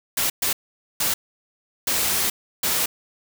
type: noise bursts at uneven times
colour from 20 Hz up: white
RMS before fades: -22 dBFS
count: 5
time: 0.17-0.3 / 0.42-0.53 / 1-1.14 / 1.87-2.3 / 2.63-2.86 s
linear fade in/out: 5 ms
effects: none